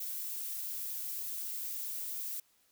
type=noise; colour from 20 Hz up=violet; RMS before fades=-39 dBFS; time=0-2.4 s; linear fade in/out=5 ms; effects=white hiss -70 dBFS RMS until 2.71 s